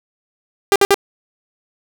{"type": "tone bursts", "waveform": "sawtooth", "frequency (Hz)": 398.8, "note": "G4", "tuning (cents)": 30, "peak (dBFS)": -5, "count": 3, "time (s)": [0.72, 0.943], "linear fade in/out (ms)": 0, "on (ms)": 37, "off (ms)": 56, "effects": []}